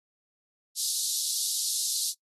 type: high-pass noise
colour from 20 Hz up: pink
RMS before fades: -29 dBFS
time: 0.75-2.14 s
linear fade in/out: 50 ms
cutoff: 3900 Hz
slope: 48 dB/octave
effects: noise-tail reverb RT60 0.1 s tail -22 dB re dry + AAC 32 kbps